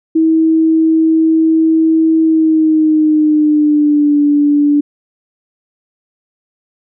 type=tone with pitch glide; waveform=sine; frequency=321.4 to 291.3 Hz; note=E4 to D4; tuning=-44 to -14 cents; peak=-7 dBFS; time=0.15-4.81 s; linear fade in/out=10 ms; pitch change=-170 cents; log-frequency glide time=2.22-4.2 s; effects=none